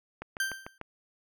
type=click train; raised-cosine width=0.5 ms; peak=-23 dBFS; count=5; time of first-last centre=0.22-0.813 s; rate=6.74 Hz
type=tone with exponential decay; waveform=40% pulse; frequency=1568 Hz; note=G6; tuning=in tune; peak=-24 dBFS; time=0.4-0.78 s; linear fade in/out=2 ms; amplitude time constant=82 ms
effects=none